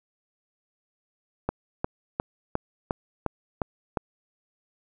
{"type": "click train", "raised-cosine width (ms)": 1, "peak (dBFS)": -11, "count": 8, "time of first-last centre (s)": [1.49, 3.972], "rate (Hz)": 2.82, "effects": []}